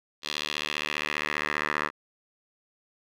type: tone with band-pass filter sweep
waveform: 10% pulse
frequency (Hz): 75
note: D2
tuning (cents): +37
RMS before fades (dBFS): -31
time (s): 0.22-1.91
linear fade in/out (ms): 50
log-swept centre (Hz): 3800 to 1500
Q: 2.1
effects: none